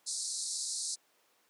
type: band-pass noise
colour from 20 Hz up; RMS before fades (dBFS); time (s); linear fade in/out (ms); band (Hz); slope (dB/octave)
white; -37; 0.06-0.96; 20; 4000 to 9800; 96
effects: pink hiss -69 dBFS RMS until 1.49 s + high-pass 400 Hz 12 dB/octave